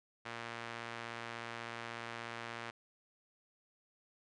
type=tone with band-pass filter; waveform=sawtooth; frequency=116.54 Hz; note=A#2; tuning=in tune; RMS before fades=-45 dBFS; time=0.25-2.71 s; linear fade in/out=10 ms; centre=1800 Hz; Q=0.91; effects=resampled to 22050 Hz